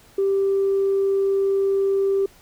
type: tone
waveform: sine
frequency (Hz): 392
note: G4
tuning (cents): 0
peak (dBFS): -16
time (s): 0.18-2.26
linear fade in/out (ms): 5
effects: tanh soft clip ceiling -13 dBFS + pink hiss -52 dBFS RMS until 2.41 s